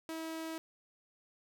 sawtooth tone, 322.9 Hz, E4, 36 cents flat, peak -35 dBFS, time 0.09-0.58 s, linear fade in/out 0 ms, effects none

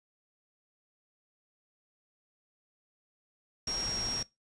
sine tone in noise, 5588 Hz, F8, in tune, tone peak -32 dBFS, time 3.67-4.23 s, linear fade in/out 5 ms, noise pink, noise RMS -40 dBFS, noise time 3.67-4.23 s, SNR +5 dB, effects noise-tail reverb RT60 0.2 s tail -21 dB re dry + resampled to 22050 Hz

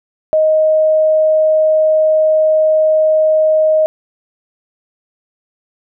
sine tone, 625 Hz, D#5, 8 cents sharp, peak -8 dBFS, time 0.33-3.86 s, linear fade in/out 0 ms, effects none

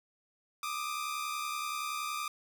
sawtooth tone pair together, 1188 / 1258.6 Hz, D6 / D#6, +20 / +19 cents, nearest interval minor second, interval 99 cents, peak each -32 / -36 dBFS, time 0.63-2.28 s, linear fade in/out 2 ms, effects none

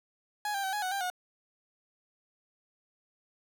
30% pulse tone with pitch steps, 835 / 791 / 766 / 834 / 742 / 792 / 726 Hz, G#5 / G5 / G5 / G#5 / F#5 / G5 / F#5, +9 / +15 / -40 / +7 / +5 / +18 / -33 cents, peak -28 dBFS, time 0.45-1.101 s, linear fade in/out 2 ms, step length 93 ms, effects none

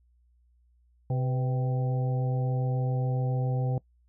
harmonic tone with a mistuned harmonic, 129.6 Hz, C3, 16 cents flat, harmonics 1 / 2 / 3 / 4 / 5 / 6, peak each -25 / -42 / -43 / -37 / -46 / -40 dBFS, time 1.1-3.78 s, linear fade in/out 2 ms, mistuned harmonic 4, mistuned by -56 cents, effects noise-tail reverb RT60 0.1 s tail -22 dB re dry + added 60 Hz sine -61 dBFS peak until 4.08 s

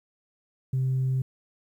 sine tone, 130.81 Hz, C3, in tune, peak -21 dBFS, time 0.73-1.22 s, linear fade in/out 5 ms, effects tanh soft clip ceiling -20 dBFS + 10-bit

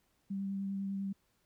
sine tone with vibrato, 196 Hz, G3, in tune, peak -34 dBFS, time 0.3-1.13 s, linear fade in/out 10 ms, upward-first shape triangle, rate 10 Hz, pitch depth 15 cents each way, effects pink hiss -75 dBFS RMS until 1.45 s

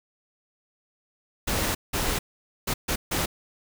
pink noise bursts at uneven times, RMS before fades -26 dBFS, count 5, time 1.47-1.75 / 1.93-2.19 / 2.67-2.74 / 2.88-2.96 / 3.11-3.26 s, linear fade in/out 10 ms, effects none

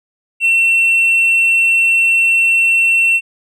triangle tone with hard clipping, 2705 Hz, E7, 44 cents sharp, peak -8 dBFS, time 0.4-3.21 s, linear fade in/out 50 ms, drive 1 dB, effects none

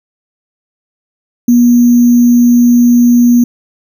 sine tone with sample-and-hold, 241 Hz, B3, 42 cents flat, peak -3 dBFS, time 1.48-3.44 s, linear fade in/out 5 ms, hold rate 6300 Hz, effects none

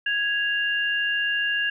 sine tone pair together, 1659.4 / 2794 Hz, G#6 / F7, -2 / 0 cents, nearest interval major sixth, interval 902 cents, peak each -23 / -26 dBFS, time 0.06-1.7 s, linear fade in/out 5 ms, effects none

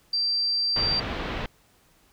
sine tone, 4700 Hz, D8, 1 cent sharp, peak -22 dBFS, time 0.13-1 s, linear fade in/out 5 ms
pink low-pass noise, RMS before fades -31 dBFS, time 0.76-1.46 s, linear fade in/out 2 ms, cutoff 3600 Hz, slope 24 dB/octave
effects pink hiss -61 dBFS RMS until 2.12 s

